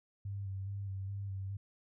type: tone with vibrato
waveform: sine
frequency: 98 Hz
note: G2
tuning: in tune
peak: -37 dBFS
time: 0.25-1.57 s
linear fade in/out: 5 ms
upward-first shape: square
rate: 2.4 Hz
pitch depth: 27 cents each way
effects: none